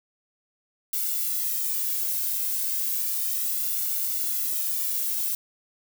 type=noise with flanger; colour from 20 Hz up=violet; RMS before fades=-27 dBFS; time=0.93-5.35 s; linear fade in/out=2 ms; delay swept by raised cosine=1.4 to 1.91 ms; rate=0.33 Hz; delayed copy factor=+0.7; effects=none